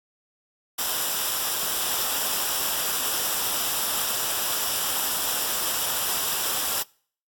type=noise with comb filter; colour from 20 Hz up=white; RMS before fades=-26 dBFS; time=0.78-6.83 s; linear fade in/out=10 ms; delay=0.46 ms; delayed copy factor=-0.55; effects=noise-tail reverb RT60 0.5 s tail -25 dB re dry + AAC 64 kbps

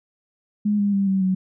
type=tone with pitch steps; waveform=sine; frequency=208.1 / 202.6 / 197.33 / 192.16 / 187.12 Hz; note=G#3 / G#3 / G3 / G3 / F#3; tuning=+4 / -43 / +12 / -34 / +20 cents; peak=-17 dBFS; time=0.65-1.35 s; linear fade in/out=10 ms; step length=140 ms; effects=none

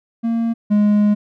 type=tone pair in turn; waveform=triangle; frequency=230 / 208 Hz; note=A#3 / G#3; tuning=-23 / +3 cents; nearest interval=major second; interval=174 cents; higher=first; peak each=-14 / -9 dBFS; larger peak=second; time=0.23-0.54 / 0.7-1.15 s; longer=second; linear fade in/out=20 ms; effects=none

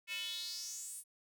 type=tone with high-pass filter sweep; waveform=square; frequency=199.4 Hz; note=G3; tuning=30 cents sharp; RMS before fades=-43 dBFS; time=0.07-1.04 s; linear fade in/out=50 ms; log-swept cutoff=2400 to 10000 Hz; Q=5.1; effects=none

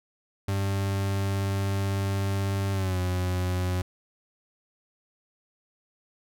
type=tone with pitch glide; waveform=40% pulse; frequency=98.2 to 91.1 Hz; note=G2 to F#2; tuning=+4 to -26 cents; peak=-24 dBFS; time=0.48-3.82 s; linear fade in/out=5 ms; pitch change=-130 cents; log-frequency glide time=2.72-2.99 s; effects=none

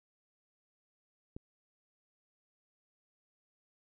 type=click; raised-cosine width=3 ms; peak=-30 dBFS; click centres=1.365 s; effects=none

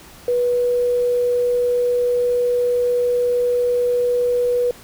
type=tone with quantisation; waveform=sine; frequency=488.4 Hz; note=B4; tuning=19 cents flat; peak=-15 dBFS; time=0.28-4.71 s; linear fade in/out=2 ms; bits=7; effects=pink hiss -43 dBFS RMS until 4.83 s

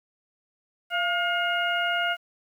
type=harmonic tone with a mistuned harmonic; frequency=713 Hz; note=F5; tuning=36 cents sharp; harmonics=1 / 2 / 3 / 4; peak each=-28 / -26 / -33 / -30 dBFS; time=0.9-2.17 s; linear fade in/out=50 ms; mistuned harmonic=1; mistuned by=-58 cents; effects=9-bit

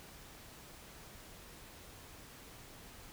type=silence; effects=pink hiss -54 dBFS RMS until 3.12 s

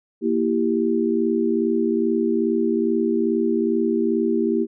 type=chord; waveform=sine; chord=E diminished; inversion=second; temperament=equal; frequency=233.1 / 329.6 / 392 Hz; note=Bb3 / E4 / G4; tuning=0 / 0 / 0 cents; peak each=-22 dBFS; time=0.21-4.67 s; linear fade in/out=50 ms; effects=none

